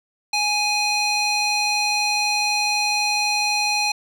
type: tone with band-pass filter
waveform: square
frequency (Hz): 832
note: G#5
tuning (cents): +3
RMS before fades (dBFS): -21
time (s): 0.33-3.92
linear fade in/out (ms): 5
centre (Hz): 3800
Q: 1.2
effects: none